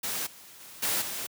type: noise with level steps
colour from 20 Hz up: white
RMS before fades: -32 / -50 / -47 / -28 / -35 dBFS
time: 0.03-1.27 s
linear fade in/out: 10 ms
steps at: 0.26 / 0.6 / 0.82 / 1.01 s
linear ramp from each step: 10 ms
effects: high-pass 100 Hz 12 dB/octave